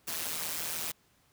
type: noise with amplitude modulation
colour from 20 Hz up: white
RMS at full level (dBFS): -32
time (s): 0.07-0.92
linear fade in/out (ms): 10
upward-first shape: sine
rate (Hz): 162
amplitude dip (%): 80
effects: pink hiss -67 dBFS RMS until 1.32 s + high-pass 60 Hz 12 dB/octave